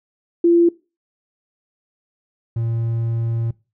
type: tone pair in turn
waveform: sine / triangle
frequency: 341.7 / 115.12 Hz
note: F4 / A#2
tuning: -38 / -21 cents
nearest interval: octave + perfect fifth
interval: 1883 cents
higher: first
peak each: -10 / -17 dBFS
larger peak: first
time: 0.44-0.69 / 2.56-3.51 s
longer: second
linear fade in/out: 5 ms
effects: noise-tail reverb RT60 0.3 s tail -22 dB re dry